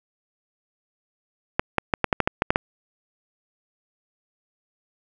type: clicks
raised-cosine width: 0.5 ms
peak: -3 dBFS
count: 10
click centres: 1.595 / 1.783 / 1.938 / 2.043 / 2.128 / 2.203 / 2.275 / 2.421 / 2.505 / 2.559 s
effects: none